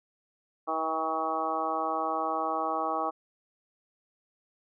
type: harmonic tone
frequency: 160 Hz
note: D#3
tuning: 49 cents sharp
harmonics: 2 / 3 / 4 / 5 / 6 / 7 / 8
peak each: -38 / -38 / -35 / -32 / -41 / -32 / -37 dBFS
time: 0.67-3.11 s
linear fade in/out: 20 ms
effects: none